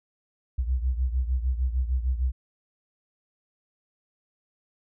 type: beating tone pair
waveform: sine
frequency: 61.74 / 68.34 Hz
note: B1 / C#2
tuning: 0 / -24 cents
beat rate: 6.6 Hz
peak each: -24 / -29 dBFS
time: 0.58-2.32 s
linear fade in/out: 10 ms
effects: none